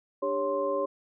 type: tone cluster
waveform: sine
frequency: 296 / 398.9 / 554 / 1050 Hz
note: D4 / G4 / C#5 / C6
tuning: +14 / +30 / -1 / +6 cents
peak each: -37 / -32 / -28 / -33 dBFS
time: 0.22-0.86 s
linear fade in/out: 10 ms
effects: none